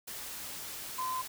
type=tone in noise; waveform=sine; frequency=1027 Hz; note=C6; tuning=33 cents flat; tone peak=-32 dBFS; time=0.98-1.22 s; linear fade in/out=10 ms; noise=white; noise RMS=-42 dBFS; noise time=0.07-1.28 s; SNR=+7 dB; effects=none